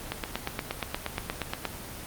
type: click train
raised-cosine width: 0.3 ms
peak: -12 dBFS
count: 14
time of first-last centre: 0.12-1.653 s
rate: 8.48 Hz
effects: pink hiss -40 dBFS RMS until 2.06 s + Opus 24 kbps